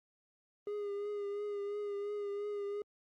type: tone with vibrato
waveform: triangle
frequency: 409.1 Hz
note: G#4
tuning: 26 cents flat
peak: -34 dBFS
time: 0.67-2.82 s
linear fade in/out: 2 ms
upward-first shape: triangle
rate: 2.9 Hz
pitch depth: 35 cents each way
effects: Opus 32 kbps